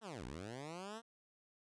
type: linear two-way sweep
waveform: 10% pulse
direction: down then up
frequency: 235.1 to 55.8 to 235.1 Hz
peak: -37 dBFS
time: 0.01-1.02 s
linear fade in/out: 50 ms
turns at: 0.25 s
effects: resampled to 22050 Hz